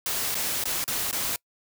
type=noise with dropouts; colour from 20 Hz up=white; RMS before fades=-28 dBFS; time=0.06-1.36 s; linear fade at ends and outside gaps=1 ms; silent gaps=0.345-0.352 / 0.639-0.655 / 0.841-0.878 / 1.112-1.128 s; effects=noise-tail reverb RT60 0.1 s tail -26 dB re dry